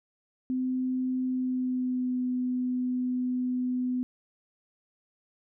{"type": "tone with pitch glide", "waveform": "sine", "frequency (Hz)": [256.3, 251.2], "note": ["C4", "B3"], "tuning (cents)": [-36, 30], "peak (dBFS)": -26, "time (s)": [0.5, 4.03], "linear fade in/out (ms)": 0, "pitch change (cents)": -34, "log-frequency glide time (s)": [1.25, 2.2], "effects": []}